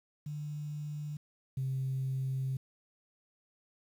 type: tone pair in turn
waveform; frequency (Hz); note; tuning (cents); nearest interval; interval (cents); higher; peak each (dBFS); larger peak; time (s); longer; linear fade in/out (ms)
sine; 148.8 / 132.57; D3 / C3; +23 / +23; major second; 200; first; -36 / -30; second; 0.26-1.17 / 1.57-2.57; second; 5
effects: tanh soft clip ceiling -27 dBFS + 10-bit